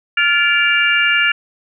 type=harmonic tone with a mistuned harmonic; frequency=466.2 Hz; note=A#4; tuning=in tune; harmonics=3 / 4 / 5 / 6; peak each=-17 / -17 / -17 / -17 dBFS; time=0.17-1.32 s; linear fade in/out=5 ms; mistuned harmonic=4; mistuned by=-130 cents; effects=none